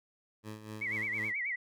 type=tone with tremolo; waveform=15% pulse; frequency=107.8 Hz; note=A2; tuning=35 cents flat; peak=-34 dBFS; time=0.43-1.34 s; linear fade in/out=50 ms; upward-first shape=sine; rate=4.1 Hz; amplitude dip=65%
type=tone with vibrato; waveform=sine; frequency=2102 Hz; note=C7; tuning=7 cents sharp; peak=-32 dBFS; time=0.81-1.56 s; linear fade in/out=10 ms; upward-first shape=sine; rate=9.3 Hz; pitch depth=160 cents each way
effects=none